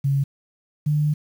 sine tone pair in turn, 138.59 / 149.86 Hz, C#3 / D3, 0 / +35 cents, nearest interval minor second, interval 135 cents, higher second, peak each -17 / -17 dBFS, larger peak neither, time 0.04-0.24 / 0.86-1.14 s, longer second, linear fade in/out 10 ms, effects 8-bit

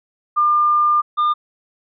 sine / triangle tone pair in turn, 1200 / 1206.3 Hz, D6 / D6, +37 / +46 cents, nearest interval unison, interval 9 cents, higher second, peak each -12 dBFS, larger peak neither, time 0.36-1.02 / 1.17-1.34 s, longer first, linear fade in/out 20 ms, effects resampled to 11025 Hz

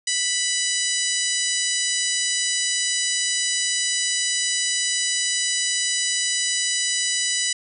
harmonic tone, 987.8 Hz, B5, in tune, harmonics 2 / 3 / 4 / 5 / 6 / 7 / 8 / 9, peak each -29 / -29 / -29 / -29 / -29 / -29 / -29 / -29 dBFS, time 0.07-7.53 s, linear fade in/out 5 ms, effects none

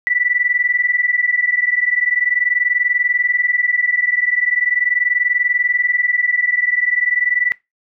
sine tone pair together, 1955.1 / 1975.5 Hz, B6 / B6, -18 / 0 cents, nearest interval unison, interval 18 cents, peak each -17 dBFS, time 0.07-7.52 s, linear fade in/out 0 ms, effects noise-tail reverb RT60 0.2 s tail -21 dB re dry

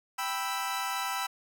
sawtooth chord, E minor, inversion first, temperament equal, 784 / 987.8 / 1318.5 Hz, G5 / B5 / E6, 0 / 0 / 0 cents, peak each -32 / -31 / -31 dBFS, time 0.18-1.27 s, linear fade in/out 10 ms, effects none

